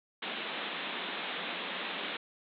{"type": "band-pass noise", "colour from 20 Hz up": "white", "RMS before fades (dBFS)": -38, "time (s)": [0.22, 2.17], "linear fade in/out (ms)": 5, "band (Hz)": [170, 3800], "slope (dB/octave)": 96, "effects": []}